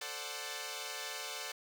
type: chord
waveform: 5% pulse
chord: D dominant seventh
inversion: second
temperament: equal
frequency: 440 / 523.3 / 587.3 / 740 Hz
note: A4 / C5 / D5 / F#5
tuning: 0 / 0 / 0 / 0 cents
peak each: -34 dBFS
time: 0.01-1.52 s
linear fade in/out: 5 ms
effects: none